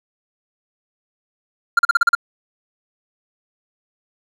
triangle tone bursts, 1395 Hz, F6, 2 cents flat, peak -7 dBFS, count 7, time 1.77-2.151 s, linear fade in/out 5 ms, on 21 ms, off 39 ms, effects none

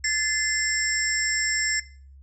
sine tone cluster, 1740 / 2067 / 5370 / 7550 Hz, A6 / C7 / E8 / A#8, -20 / -22 / +31 / +21 cents, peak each -27 dBFS, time 0.04-1.8 s, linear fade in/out 5 ms, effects noise-tail reverb RT60 0.4 s tail -17 dB re dry + added 68 Hz sine -45 dBFS peak until 2.22 s

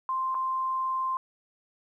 sine tone with dropouts, 1046.5 Hz, C6, in tune, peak -26 dBFS, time 0.09-1.17 s, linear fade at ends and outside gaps 1 ms, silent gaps 0.345-0.35 s, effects 11-bit

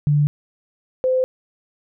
sine tone pair in turn, 146.83 / 514.6 Hz, D3 / C5, 0 / -29 cents, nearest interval octave + minor seventh, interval 2171 cents, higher second, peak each -13 / -15 dBFS, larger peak first, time 0.07-0.27 / 1.04-1.24 s, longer neither, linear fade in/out 0 ms, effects none

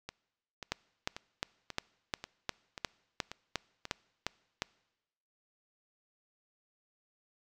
two click trains, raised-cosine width 0.2 ms, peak -14 / -23 dBFS, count 12 / 8, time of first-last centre 0.72-4.621 / 0.09-3.853 s, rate 2.82 / 1.86 Hz, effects noise-tail reverb RT60 1.0 s tail -24 dB re dry

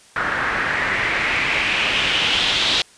white noise with low-pass filter sweep, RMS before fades -20 dBFS, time 0.16-2.82 s, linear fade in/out 2 ms, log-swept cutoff 1500 to 3700 Hz, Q 3.2, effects white hiss -49 dBFS RMS until 2.97 s + resampled to 22050 Hz

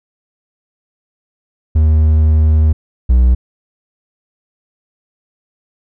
triangle tone pair in turn, 77.78 / 61.73 Hz, D#2 / B1, 0 / 0 cents, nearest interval major third, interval 400 cents, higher first, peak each -5 / -4 dBFS, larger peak second, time 1.75-2.73 / 3.09-3.35 s, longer first, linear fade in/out 10 ms, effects none

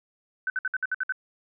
sine tone bursts, 1519 Hz, F#6, 45 cents sharp, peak -24 dBFS, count 8, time 0.47-1.123 s, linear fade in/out 2 ms, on 30 ms, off 59 ms, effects none

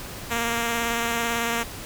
5% pulse tone with vibrato, 233.1 Hz, A#3, in tune, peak -12 dBFS, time 0.3-1.64 s, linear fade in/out 20 ms, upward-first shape sine, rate 18 Hz, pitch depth 17 cents each way, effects pink hiss -37 dBFS RMS until 1.85 s

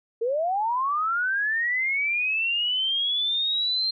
sine linear sweep, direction up, 440 to 4186 Hz, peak -22 dBFS, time 0.21-3.91 s, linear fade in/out 10 ms, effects none

